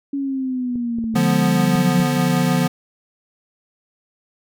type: exponential sweep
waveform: sine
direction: down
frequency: 281.4 to 174.61 Hz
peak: -20 dBFS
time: 0.13-2.17 s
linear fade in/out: 5 ms
type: clicks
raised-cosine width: 3 ms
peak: -22 dBFS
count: 6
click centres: 0.757 / 0.986 / 1.041 / 1.142 / 1.754 / 2 s
type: chord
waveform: square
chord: B diminished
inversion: first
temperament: equal with one note detuned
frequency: 146.83 / 175.42 / 246.9 Hz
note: D3 / F3 / B3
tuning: 0 / +8 / 0 cents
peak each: -22 / -19 / -21 dBFS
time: 1.15-2.68 s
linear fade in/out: 10 ms
effects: none